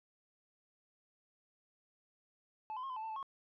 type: tone with pitch steps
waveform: sine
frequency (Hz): 868 / 1017 / 1075 / 1017 / 874 / 890 / 873 / 1091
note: A5 / C6 / C6 / C6 / A5 / A5 / A5 / C#6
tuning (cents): -24 / -50 / +47 / -50 / -12 / +20 / -14 / -28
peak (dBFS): -37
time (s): 2.7-3.228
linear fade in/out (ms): 0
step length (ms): 66
effects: tanh soft clip ceiling -38 dBFS